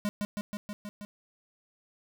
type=tone with echo; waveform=square; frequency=206.5 Hz; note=G#3; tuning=10 cents flat; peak=-28 dBFS; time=0.05-0.09 s; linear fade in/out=0 ms; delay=160 ms; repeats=6; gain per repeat=-2 dB; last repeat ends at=1.05 s; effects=none